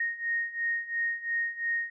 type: beating tone pair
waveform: sine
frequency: 1859 / 1861.9 Hz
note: A#6 / A#6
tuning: -5 / -3 cents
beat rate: 2.9 Hz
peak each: -33 / -30 dBFS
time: 0-1.9 s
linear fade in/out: 5 ms
effects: none